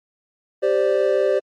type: chord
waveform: triangle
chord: G suspended fourth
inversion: none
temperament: just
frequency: 392 / 522.7 / 588 Hz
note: G4 / C5 / D5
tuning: 0 / -2 / +2 cents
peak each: -18 dBFS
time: 0.62-1.4 s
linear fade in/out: 20 ms
effects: MP3 48 kbps